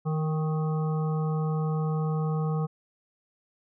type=harmonic tone with a mistuned harmonic; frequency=156.7 Hz; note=D#3; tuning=13 cents sharp; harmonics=1 / 3 / 5 / 7 / 8; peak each=-25 / -35 / -39 / -42 / -43 dBFS; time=0.05-2.67 s; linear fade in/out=20 ms; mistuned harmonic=3; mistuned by=-19 cents; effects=none